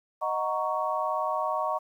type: chord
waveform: sine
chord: D# minor seventh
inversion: none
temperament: equal with one note detuned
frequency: 622.3 / 740 / 932.3 / 1113.2 Hz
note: D#5 / F#5 / A#5 / C#6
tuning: 0 / 0 / 0 / +7 cents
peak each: -31 / -33 / -32 / -30 dBFS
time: 0.21-1.79 s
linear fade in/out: 20 ms
effects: 10-bit

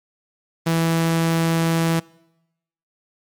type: tone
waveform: sawtooth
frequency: 164.81 Hz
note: E3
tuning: in tune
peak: -13 dBFS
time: 0.66-2 s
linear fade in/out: 10 ms
effects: noise-tail reverb RT60 0.9 s tail -24 dB re dry + MP3 96 kbps

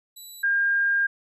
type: tone pair in turn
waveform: 5% pulse / sine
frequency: 3945 / 1608.7 Hz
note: B7 / G6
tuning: -3 / +44 cents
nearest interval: octave + major third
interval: 1553 cents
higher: first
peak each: -31 / -19 dBFS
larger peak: second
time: 0.16-0.43 / 0.43-1.07 s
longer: second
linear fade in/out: 10 ms
effects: resampled to 32000 Hz

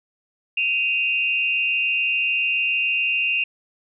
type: tone pair together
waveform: sine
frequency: 2519 / 2766 Hz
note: D#7 / F7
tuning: +21 / -17 cents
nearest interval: major second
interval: 162 cents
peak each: -22 / -21 dBFS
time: 0.57-3.44 s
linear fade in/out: 5 ms
effects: none

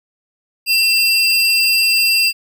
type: tone pair together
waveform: square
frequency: 2697 / 4806 Hz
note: E7 / D8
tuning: +39 / +39 cents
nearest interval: minor seventh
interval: 1000 cents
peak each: -15 dBFS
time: 0.66-2.33 s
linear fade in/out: 50 ms
effects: none

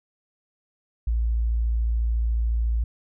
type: tone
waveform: sine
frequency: 57 Hz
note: A#1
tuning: 38 cents flat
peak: -20 dBFS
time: 1.07-2.84 s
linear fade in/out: 5 ms
effects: none

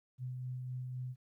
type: tone with tremolo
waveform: sine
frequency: 126.8 Hz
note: B2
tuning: 46 cents sharp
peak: -37 dBFS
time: 0.18-1.16 s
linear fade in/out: 50 ms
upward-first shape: sine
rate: 3.9 Hz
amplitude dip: 25%
effects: 13-bit

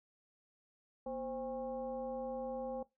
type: tone with frequency modulation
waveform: sine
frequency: 523.3 Hz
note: C5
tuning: in tune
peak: -38 dBFS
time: 1.06-2.83 s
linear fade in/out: 5 ms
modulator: 284 Hz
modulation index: 0.93
effects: noise-tail reverb RT60 0.2 s tail -20 dB re dry

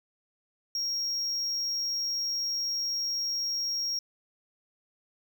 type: tone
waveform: triangle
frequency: 5588 Hz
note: F8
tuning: in tune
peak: -27 dBFS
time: 0.75-3.99 s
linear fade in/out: 2 ms
effects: none

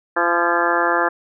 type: harmonic tone with a mistuned harmonic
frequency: 171.6 Hz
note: F3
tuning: 30 cents flat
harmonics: 2 / 3 / 4 / 5 / 6 / 7 / 8 / 9 / 10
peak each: -24 / -24 / -24 / -24 / -24 / -24 / -24 / -24 / -24 dBFS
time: 0.16-1.09 s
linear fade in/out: 10 ms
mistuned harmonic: 9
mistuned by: +51 cents
effects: none

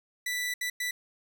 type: tone bursts at uneven times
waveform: sawtooth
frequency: 1975.5 Hz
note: B6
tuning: in tune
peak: -26 dBFS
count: 3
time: 0.26-0.54 / 0.61-0.7 / 0.8-0.91 s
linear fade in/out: 5 ms
effects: none

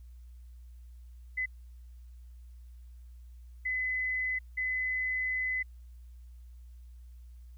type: tone bursts at uneven times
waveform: sine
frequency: 2020 Hz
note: B6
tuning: 39 cents sharp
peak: -29 dBFS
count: 3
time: 1.37-1.46 / 3.65-4.39 / 4.57-5.63 s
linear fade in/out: 10 ms
effects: added 60 Hz sine -47 dBFS peak until 7.57 s + white hiss -74 dBFS RMS until 7.57 s

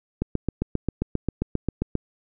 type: click train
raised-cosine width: 3 ms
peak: -10 dBFS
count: 14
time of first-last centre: 0.22-1.953 s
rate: 7.5 Hz
effects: none

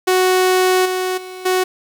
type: tone with level steps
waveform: sawtooth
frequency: 370 Hz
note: F#4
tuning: in tune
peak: -8 / -14 / -26 / -10 dBFS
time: 0.07-1.64 s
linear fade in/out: 10 ms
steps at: 0.85 / 1.17 / 1.45 s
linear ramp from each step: 10 ms
effects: 7-bit

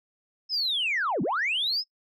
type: linear two-way sweep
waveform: sine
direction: down then up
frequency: 5270 to 143.5 to 5270 Hz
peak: -23 dBFS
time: 0.49-1.84 s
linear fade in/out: 50 ms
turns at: 1.22 s
effects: noise-tail reverb RT60 0.1 s tail -24 dB re dry + tanh soft clip ceiling -20 dBFS

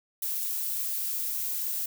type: noise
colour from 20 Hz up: violet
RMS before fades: -31 dBFS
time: 0.22-1.86 s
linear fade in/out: 5 ms
effects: none

